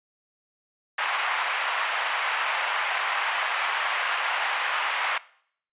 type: band-pass noise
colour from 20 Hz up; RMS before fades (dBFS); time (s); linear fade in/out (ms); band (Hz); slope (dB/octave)
pink; -27; 0.98-5.18; 5; 840 to 2900; 24
effects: noise-tail reverb RT60 0.6 s tail -20 dB re dry + resampled to 8000 Hz